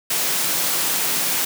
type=high-pass noise; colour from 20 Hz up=white; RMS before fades=-21 dBFS; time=0.1-1.45 s; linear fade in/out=5 ms; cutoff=130 Hz; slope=48 dB/octave; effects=none